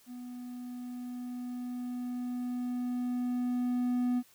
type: tone with level ramp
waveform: triangle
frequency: 246.9 Hz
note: B3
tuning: in tune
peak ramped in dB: -39 to -24 dBFS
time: 0.06-4.23 s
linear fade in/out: 50 ms
effects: white hiss -62 dBFS RMS until 4.34 s